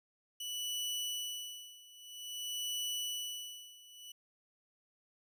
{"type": "tone with tremolo", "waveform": "sawtooth", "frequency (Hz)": 2960, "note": "F#7", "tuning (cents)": 0, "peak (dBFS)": -32, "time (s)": [0.4, 4.12], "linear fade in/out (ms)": 5, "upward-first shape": "sine", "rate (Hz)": 0.51, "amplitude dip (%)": 90, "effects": []}